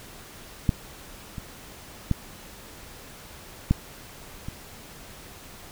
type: clicks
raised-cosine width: 5 ms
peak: -7 / -21 / -9 / -6 / -21 dBFS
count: 5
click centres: 0.692 / 1.382 / 2.113 / 3.71 / 4.485 s
effects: pink hiss -45 dBFS RMS until 5.71 s

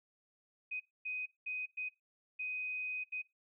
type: tone bursts at uneven times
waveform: sine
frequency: 2505 Hz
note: D#7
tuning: 11 cents sharp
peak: -37 dBFS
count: 6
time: 0.71-0.8 / 1.05-1.26 / 1.46-1.66 / 1.77-1.89 / 2.39-3.04 / 3.12-3.22 s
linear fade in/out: 10 ms
effects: noise-tail reverb RT60 0.2 s tail -19 dB re dry

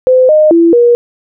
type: tone with pitch steps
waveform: sine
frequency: 512 / 614 / 335.7 / 477.7 Hz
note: C5 / D#5 / E4 / A#4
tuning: -38 / -23 / +32 / +42 cents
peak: -3 dBFS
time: 0.07-0.95 s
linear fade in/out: 0 ms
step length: 220 ms
effects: none

